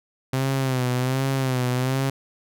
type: tone with vibrato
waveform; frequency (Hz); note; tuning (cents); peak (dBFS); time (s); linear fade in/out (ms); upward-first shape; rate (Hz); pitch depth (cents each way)
sawtooth; 130; C3; -11; -17; 0.33-2.1; 5; sine; 1.3; 70
effects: none